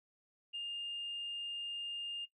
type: tone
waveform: sine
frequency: 2817 Hz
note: F7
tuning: 14 cents sharp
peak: -37 dBFS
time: 0.53-2.26 s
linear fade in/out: 20 ms
effects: noise-tail reverb RT60 0.1 s tail -18 dB re dry + tanh soft clip ceiling -34 dBFS